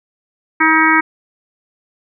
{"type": "harmonic tone", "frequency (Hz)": 318, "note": "D#4", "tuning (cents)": 38, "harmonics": [1, 3, 4, 5, 6, 7], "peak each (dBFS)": [-16, -16, -16, -16, -16, -16], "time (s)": [0.6, 1.01], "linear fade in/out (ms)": 10, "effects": []}